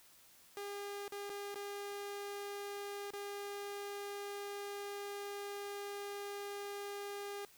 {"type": "tone with dropouts", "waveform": "sawtooth", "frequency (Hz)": 404.4, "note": "G#4", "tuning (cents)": -46, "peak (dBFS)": -38, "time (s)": [0.57, 7.45], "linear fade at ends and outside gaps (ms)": 1, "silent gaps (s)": [[1.08, 1.122], [1.295, 1.3], [1.544, 1.557], [3.106, 3.135]], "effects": ["white hiss -63 dBFS RMS until 7.57 s"]}